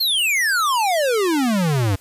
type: exponential sweep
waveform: square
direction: down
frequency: 4380 to 92.2 Hz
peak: -17 dBFS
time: 0-1.96 s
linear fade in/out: 10 ms
effects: white hiss -49 dBFS RMS until 2 s + resampled to 32000 Hz